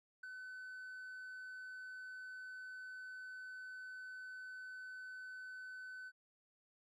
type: tone with ADSR envelope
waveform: triangle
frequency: 1512 Hz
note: F#6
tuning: 37 cents sharp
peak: -40 dBFS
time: 0.23-6.12 s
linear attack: 9 ms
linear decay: 3 ms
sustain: -5 dB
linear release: 49 ms
effects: tanh soft clip ceiling -40 dBFS + resampled to 32000 Hz